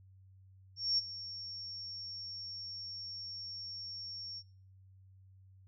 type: tone with ADSR envelope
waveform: sine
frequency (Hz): 5490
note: F8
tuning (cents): -31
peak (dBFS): -27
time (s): 0.76-4.43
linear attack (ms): 220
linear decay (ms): 24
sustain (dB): -15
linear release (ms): 52
effects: noise-tail reverb RT60 0.5 s tail -26 dB re dry + added 95 Hz sine -57 dBFS peak until 5.67 s